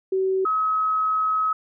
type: tone pair in turn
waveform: sine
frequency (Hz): 380 / 1278.2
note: F#4 / D#6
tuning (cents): +46 / +46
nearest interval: octave + major sixth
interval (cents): 2100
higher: second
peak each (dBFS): -19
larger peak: neither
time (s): 0.12-0.45 / 0.45-1.53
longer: second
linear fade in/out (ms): 5
effects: none